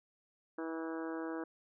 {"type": "harmonic tone with a mistuned harmonic", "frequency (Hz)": 162.4, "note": "E3", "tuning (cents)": -26, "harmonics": [2, 3, 4, 5, 6, 7, 8, 9, 10], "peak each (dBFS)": [-39, -44, -49, -52, -51, -53, -53, -52, -53], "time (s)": [0.58, 1.44], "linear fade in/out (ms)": 5, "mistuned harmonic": 9, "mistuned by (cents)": 15, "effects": []}